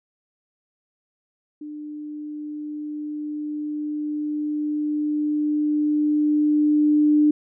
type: tone with level ramp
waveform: sine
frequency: 299.4 Hz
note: D4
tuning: 33 cents sharp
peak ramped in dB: -32 to -13 dBFS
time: 1.61-7.31 s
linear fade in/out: 5 ms
effects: none